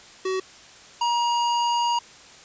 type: tone pair in turn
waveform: square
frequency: 376.8 / 949.5 Hz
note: F#4 / A#5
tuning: +32 / +32 cents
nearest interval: octave + major third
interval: 1600 cents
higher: second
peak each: -24 / -21 dBFS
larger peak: second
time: 0.25-0.4 / 1.01-1.99 s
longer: second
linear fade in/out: 5 ms
effects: white hiss -47 dBFS RMS until 2.44 s + resampled to 16000 Hz